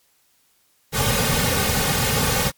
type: noise with comb filter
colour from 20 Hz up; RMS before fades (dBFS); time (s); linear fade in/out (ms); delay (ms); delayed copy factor
pink; -20; 0.92-2.52; 50; 3; -0.85
effects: white hiss -62 dBFS RMS until 2.57 s + MP3 96 kbps

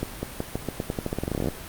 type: accelerating click train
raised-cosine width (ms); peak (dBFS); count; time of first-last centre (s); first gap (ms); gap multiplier
2; -13; 22; 0.03-1.486; 200; 0.87
effects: pink hiss -39 dBFS RMS until 1.68 s + Opus 48 kbps

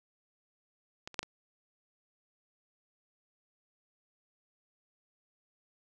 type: clicks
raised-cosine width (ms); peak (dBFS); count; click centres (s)
0.2; -23 / -30 / -12 / -24; 4; 1.075 / 1.143 / 1.192 / 1.23
effects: none

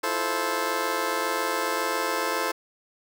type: chord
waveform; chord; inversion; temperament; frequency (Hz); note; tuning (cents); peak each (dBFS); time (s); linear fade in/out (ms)
15% pulse; F major seventh; third; just; 327.4 / 349.2 / 436.5 / 523.8; E4 / F4 / A4 / C5; -12 / 0 / -14 / +2; -27 / -29 / -23 / -23; 0.03-2.52; 10
effects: none

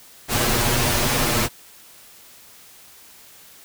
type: noise with comb filter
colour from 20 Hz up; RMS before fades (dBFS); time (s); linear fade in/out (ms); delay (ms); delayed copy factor
pink; -20; 0.28-1.49; 50; 8.4; +0.95
effects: white hiss -47 dBFS RMS until 3.64 s

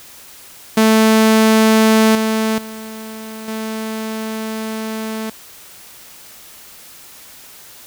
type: tone with level steps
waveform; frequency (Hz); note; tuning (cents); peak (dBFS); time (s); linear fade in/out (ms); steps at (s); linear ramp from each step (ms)
sawtooth; 220; A3; 0; -5 / -11 / -25 / -18; 0.77-5.3; 5; 2.15 / 2.58 / 3.48; 2
effects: white hiss -40 dBFS RMS until 7.86 s

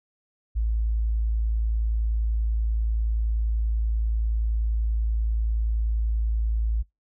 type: tone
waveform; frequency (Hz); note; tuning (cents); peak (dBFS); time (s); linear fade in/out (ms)
sine; 55.2; A1; +6; -21; 0.55-6.83; 20
effects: noise-tail reverb RT60 0.2 s tail -25 dB re dry

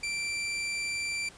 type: tone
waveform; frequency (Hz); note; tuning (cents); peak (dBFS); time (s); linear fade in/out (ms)
sawtooth; 2349; D7; 0; -27; 0.03-1.29; 5
effects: pink hiss -52 dBFS RMS until 1.37 s + resampled to 22050 Hz

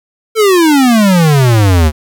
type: exponential sweep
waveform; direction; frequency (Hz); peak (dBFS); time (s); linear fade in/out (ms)
square; down; 455.6 to 73.42; -6; 0.35-1.92; 50
effects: 8-bit

